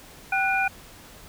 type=tone cluster; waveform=sine; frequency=776 / 1475 / 2416 Hz; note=G5 / F#6 / D7; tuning=-18 / -6 / +48 cents; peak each=-25 dBFS; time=0.32-0.68 s; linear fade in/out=5 ms; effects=pink hiss -47 dBFS RMS until 1.28 s